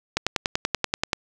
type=click train; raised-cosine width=0.2 ms; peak=-4 dBFS; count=11; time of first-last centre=0.17-1.132 s; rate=10.4 Hz; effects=none